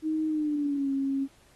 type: tone with pitch glide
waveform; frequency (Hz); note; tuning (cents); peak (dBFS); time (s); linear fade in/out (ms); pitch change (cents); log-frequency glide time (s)
sine; 313.2 to 272.7; D#4 to C#4; +11 to -28; -25; 0.02-1.28; 50; -239; 0.27-0.91
effects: pink hiss -61 dBFS RMS until 1.55 s + AAC 32 kbps